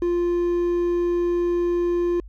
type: tone with quantisation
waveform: triangle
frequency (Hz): 348.6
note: F4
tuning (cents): -3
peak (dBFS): -17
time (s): 0.02-2.2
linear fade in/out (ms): 2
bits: 7
effects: added 50 Hz sine -38 dBFS peak until 2.28 s + low-pass 4000 Hz 12 dB/octave